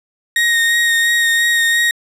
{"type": "tone with vibrato", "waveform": "35% pulse", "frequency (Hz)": 1864.7, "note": "A#6", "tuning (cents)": 0, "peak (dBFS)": -10, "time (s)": [0.36, 1.91], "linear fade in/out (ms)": 2, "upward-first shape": "sine", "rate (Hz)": 2.9, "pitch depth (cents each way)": 18, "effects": ["low-pass 12000 Hz 12 dB/octave"]}